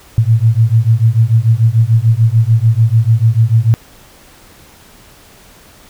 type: beating tone pair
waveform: sine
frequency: 110 / 116.8 Hz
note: A2 / A#2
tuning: 0 / +4 cents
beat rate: 6.8 Hz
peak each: -10 dBFS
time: 0.18-3.74 s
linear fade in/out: 0 ms
effects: pink hiss -42 dBFS RMS until 5.89 s